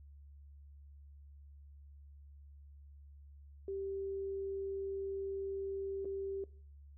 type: tone with dropouts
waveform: sine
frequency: 390.8 Hz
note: G4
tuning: 5 cents flat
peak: -37 dBFS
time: 3.68-6.44 s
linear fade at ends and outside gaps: 2 ms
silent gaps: 6.047-6.054 s
effects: noise-tail reverb RT60 0.5 s tail -20 dB re dry + added 71 Hz sine -53 dBFS peak until 6.97 s